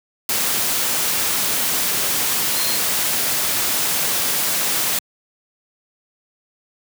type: tone in noise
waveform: sine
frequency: 4186 Hz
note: C8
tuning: in tune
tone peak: -26 dBFS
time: 2.56-2.77 s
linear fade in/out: 2 ms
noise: white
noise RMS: -20 dBFS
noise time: 0.29-4.99 s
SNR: -9 dB
effects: high-pass 100 Hz 12 dB/octave